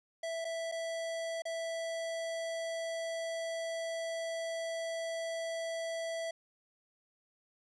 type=tone with dropouts; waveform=square; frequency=659.3 Hz; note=E5; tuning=in tune; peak=-36 dBFS; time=0.23-6.31 s; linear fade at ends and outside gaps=5 ms; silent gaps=0.446-0.45 / 0.716-0.721 / 1.421-1.453 s; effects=resampled to 22050 Hz + 13-bit